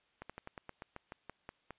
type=slowing click train; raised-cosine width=0.5 ms; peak=-29 dBFS; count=12; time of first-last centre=0.22-1.707 s; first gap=76 ms; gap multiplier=1.11; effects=white hiss -73 dBFS RMS until 1.78 s + resampled to 8000 Hz